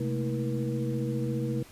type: tone cluster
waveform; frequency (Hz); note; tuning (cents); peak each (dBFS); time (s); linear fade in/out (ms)
sine; 130 / 212.6 / 227.2 / 322.6 / 479.8; C3 / G#3 / A#3 / E4 / A#4; -11 / +41 / -44 / -37 / +50; -30 / -37 / -35 / -35 / -36; 0-1.63; 5
effects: pink hiss -52 dBFS RMS until 1.71 s + resampled to 32000 Hz